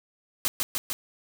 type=noise with echo; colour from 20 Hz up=white; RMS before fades=-25 dBFS; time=0.45-0.48 s; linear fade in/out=0 ms; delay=150 ms; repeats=3; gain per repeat=-2 dB; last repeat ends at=0.93 s; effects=none